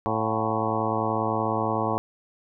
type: harmonic tone with a mistuned harmonic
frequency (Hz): 110.4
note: A2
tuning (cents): +6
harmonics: 1 / 2 / 3 / 4 / 5 / 6 / 7 / 8 / 9 / 10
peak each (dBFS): -32 / -32 / -32 / -32 / -32 / -32 / -32 / -32 / -32 / -32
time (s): 0.06-1.98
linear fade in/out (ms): 0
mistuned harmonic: 6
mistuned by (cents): +86
effects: none